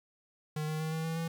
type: tone with pitch steps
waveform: square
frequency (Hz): 153.2 / 155.52 / 157.87 / 160.26 / 162.69 / 165.15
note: D#3 / D#3 / D#3 / E3 / E3 / E3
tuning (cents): -27 / 0 / +25 / -49 / -22 / +4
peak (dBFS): -33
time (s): 0.56-1.28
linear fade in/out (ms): 5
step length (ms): 120
effects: 11-bit